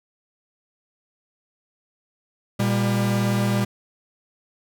45% pulse tone pair together, 118.37 / 199.7 Hz, A#2 / G3, +27 / +32 cents, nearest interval major sixth, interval 905 cents, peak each -22 dBFS, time 2.59-3.65 s, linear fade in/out 10 ms, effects none

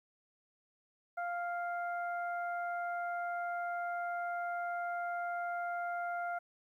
harmonic tone, 698.5 Hz, F5, in tune, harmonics 1 / 2 / 3, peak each -36 / -40 / -53 dBFS, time 1.17-6.39 s, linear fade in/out 10 ms, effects 12-bit

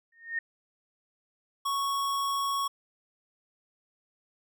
sine tone with exponential growth, 1840 Hz, A#6, 23 cents flat, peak -25 dBFS, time 0.12-0.39 s, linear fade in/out 5 ms, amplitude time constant 58 ms
square tone, 1108.7 Hz, C#6, in tune, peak -28 dBFS, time 1.65-2.68 s, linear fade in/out 10 ms
effects none

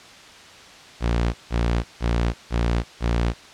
sawtooth tone bursts, 58.27 Hz, A#1, in tune, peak -15 dBFS, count 5, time 1-3.34 s, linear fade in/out 50 ms, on 340 ms, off 160 ms, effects white hiss -44 dBFS RMS until 3.53 s + low-pass 5000 Hz 12 dB/octave

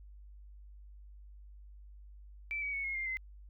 sine tone with pitch steps, 2324 / 2268 / 2214 / 2161 / 2109 / 2059 Hz, D7 / C#7 / C#7 / C#7 / C7 / C7, -19 / +39 / -3 / -45 / +13 / -28 cents, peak -34 dBFS, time 2.51-3.17 s, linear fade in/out 0 ms, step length 110 ms, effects added 50 Hz sine -50 dBFS peak until 3.49 s

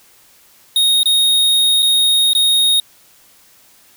square tone with dropouts, 3729 Hz, A#7, in tune, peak -11 dBFS, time 0.76-2.8 s, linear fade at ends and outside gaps 2 ms, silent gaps 1.032-1.057 / 1.823-1.827 / 2.333-2.35 s, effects white hiss -49 dBFS RMS until 3.96 s

